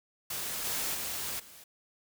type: noise with level steps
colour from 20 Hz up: white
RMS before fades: -36 / -33 / -36 / -52 dBFS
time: 0.3-1.64 s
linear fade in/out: 5 ms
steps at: 0.64 / 0.94 / 1.39 s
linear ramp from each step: 10 ms
effects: none